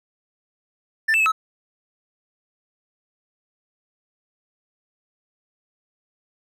triangle tone with pitch steps, 1776 / 2646 / 2588 / 1296 Hz, A6 / E7 / E7 / E6, +16 / +6 / -32 / -30 cents, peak -14 dBFS, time 1.08-1.32 s, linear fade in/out 10 ms, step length 60 ms, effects none

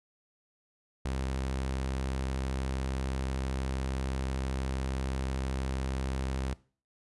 sawtooth tone with vibrato, 66 Hz, C2, 16 cents sharp, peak -27 dBFS, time 1.05-6.54 s, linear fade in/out 5 ms, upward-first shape sine, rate 13 Hz, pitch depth 10 cents each way, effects noise-tail reverb RT60 0.4 s tail -20 dB re dry + resampled to 24000 Hz

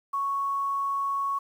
sine tone with quantisation, 1108.7 Hz, C#6, in tune, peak -25 dBFS, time 0.13-1.39 s, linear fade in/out 10 ms, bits 9, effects none

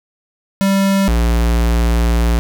square tone pair in turn, 195.5 / 58.12 Hz, G3 / A#1, -4 / -4 cents, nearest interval octave + major sixth, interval 2100 cents, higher first, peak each -12 dBFS, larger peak neither, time 0.61-1.08 / 1.08-2.39 s, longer second, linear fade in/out 0 ms, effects none

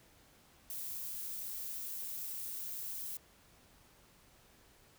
violet noise, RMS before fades -42 dBFS, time 0.7-3.17 s, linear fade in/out 2 ms, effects pink hiss -64 dBFS RMS until 4.98 s

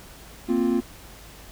triangle chord, Bb suspended second, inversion none, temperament equal, 233.1 / 261.6 / 349.2 Hz, Bb3 / C4 / F4, 0 / 0 / 0 cents, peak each -22 dBFS, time 0.48-0.81 s, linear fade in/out 20 ms, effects added 50 Hz sine -49 dBFS peak until 1.51 s + pink hiss -46 dBFS RMS until 1.51 s

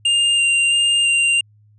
square tone with vibrato, 2794 Hz, F7, in tune, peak -14 dBFS, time 0.05-1.41 s, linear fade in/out 5 ms, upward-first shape square, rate 1.5 Hz, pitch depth 9 cents each way, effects added 105 Hz sine -49 dBFS peak until 1.78 s + resampled to 22050 Hz

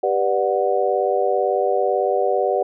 sine chord, G major seventh, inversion none, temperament just, 392 / 490 / 588 / 735 Hz, G4 / B4 / D5 / F#5, 0 / -14 / +2 / -12 cents, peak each -22 dBFS, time 0.03-2.63 s, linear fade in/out 5 ms, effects none

